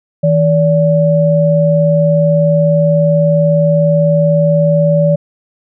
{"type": "tone pair together", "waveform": "sine", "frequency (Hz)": [160.61, 577], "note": ["E3", "D5"], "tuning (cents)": [-45, -31], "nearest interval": "octave + minor seventh", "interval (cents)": 2214, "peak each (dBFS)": -10, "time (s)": [0.23, 5.16], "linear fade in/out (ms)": 10, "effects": []}